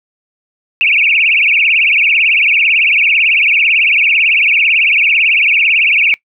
sine tone with vibrato, 2489 Hz, D#7, in tune, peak -7 dBFS, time 0.81-6.14 s, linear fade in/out 0 ms, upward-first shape triangle, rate 18 Hz, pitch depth 230 cents each way, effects noise-tail reverb RT60 0.1 s tail -22 dB re dry

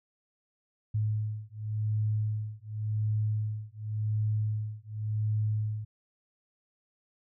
sine beating tone pair, 106.8 / 107.7 Hz, G#2 / A2, +49 / -37 cents, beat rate 0.9 Hz, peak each -31 / -31 dBFS, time 0.94-5.85 s, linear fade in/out 10 ms, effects none

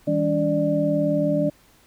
sine tone cluster, 162 / 201.1 / 287.9 / 593 Hz, E3 / G3 / D4 / D5, -30 / +44 / -34 / +17 cents, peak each -25 / -28 / -23 / -22 dBFS, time 0.07-1.5 s, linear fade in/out 10 ms, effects pink hiss -56 dBFS RMS until 1.86 s

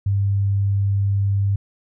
sine tone, 99.4 Hz, G2, 25 cents sharp, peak -16 dBFS, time 0.06-1.56 s, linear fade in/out 5 ms, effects none

